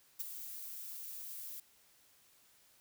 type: noise with ADSR envelope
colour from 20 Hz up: violet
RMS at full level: -36 dBFS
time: 0.19-1.6 s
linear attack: 17 ms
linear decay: 16 ms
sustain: -10 dB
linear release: 4 ms
effects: white hiss -67 dBFS RMS until 2.8 s